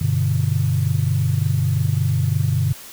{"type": "chord", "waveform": "sine", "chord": "G major", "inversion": "none", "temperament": "equal", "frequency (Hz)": [98, 123.47, 146.83], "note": ["G2", "B2", "D3"], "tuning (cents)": [0, 0, 0], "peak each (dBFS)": -20, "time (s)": [0.01, 2.73], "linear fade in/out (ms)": 5, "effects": ["tanh soft clip ceiling -7 dBFS", "white hiss -39 dBFS RMS until 2.92 s"]}